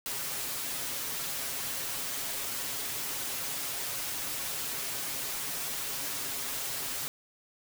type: noise with comb filter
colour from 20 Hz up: white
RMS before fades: -35 dBFS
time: 0.06-7.08 s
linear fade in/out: 0 ms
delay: 7.3 ms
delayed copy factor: +0.6
effects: none